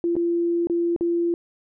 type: tone with dropouts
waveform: sine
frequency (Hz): 342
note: F4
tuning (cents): -36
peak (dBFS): -19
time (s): 0.04-1.34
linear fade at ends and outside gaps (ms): 1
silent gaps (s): 0.155-0.165 / 0.671-0.698 / 0.963-1.009
effects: none